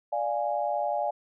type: chord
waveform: sine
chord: D diminished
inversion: none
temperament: equal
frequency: 587.3 / 698.5 / 830.6 Hz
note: D5 / F5 / Ab5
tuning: 0 / 0 / 0 cents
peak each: -30 dBFS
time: 0.12-1.11 s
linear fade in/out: 10 ms
effects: none